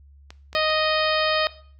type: clicks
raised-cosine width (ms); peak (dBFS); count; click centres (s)
0.2; -22; 3; 0.305 / 0.53 / 0.702
type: harmonic tone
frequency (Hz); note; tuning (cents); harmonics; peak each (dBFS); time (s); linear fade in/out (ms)
622; D#5; -1; 1 / 2 / 3 / 4 / 5 / 6 / 7 / 8; -23 / -26 / -28 / -29 / -30 / -31 / -31 / -32; 0.55-1.47; 0
effects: noise-tail reverb RT60 0.5 s tail -18 dB re dry + added 70 Hz sine -47 dBFS peak until 1.79 s